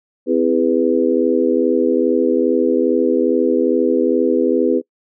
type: harmonic tone with a mistuned harmonic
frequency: 82.4 Hz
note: E2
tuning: in tune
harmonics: 3 / 4 / 5 / 6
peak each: -18 / -18 / -18 / -18 dBFS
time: 0.26-4.82 s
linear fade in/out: 50 ms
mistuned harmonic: 3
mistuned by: +68 cents
effects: noise-tail reverb RT60 0.1 s tail -24 dB re dry